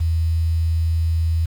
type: tone with quantisation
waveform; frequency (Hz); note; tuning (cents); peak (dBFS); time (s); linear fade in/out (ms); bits
sine; 81.9; E2; -11; -16; 0-1.46; 10; 7
effects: none